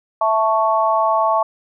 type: chord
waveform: sine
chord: A major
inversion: second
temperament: equal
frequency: 659.3 / 880 / 1108.7 Hz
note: E5 / A5 / C#6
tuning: 0 / 0 / 0 cents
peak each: -18 dBFS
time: 0.21-1.43 s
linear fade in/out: 5 ms
effects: none